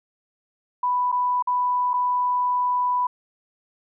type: tone with dropouts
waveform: sine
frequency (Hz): 990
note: B5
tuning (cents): +4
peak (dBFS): -19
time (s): 0.83-3.07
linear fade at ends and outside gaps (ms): 5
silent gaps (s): 1.118-1.124 / 1.425-1.472 / 1.934-1.938
effects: none